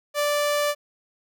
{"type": "tone", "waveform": "sawtooth", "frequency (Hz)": 586, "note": "D5", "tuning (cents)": -4, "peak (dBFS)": -17, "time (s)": [0.14, 0.75], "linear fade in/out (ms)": 50, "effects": []}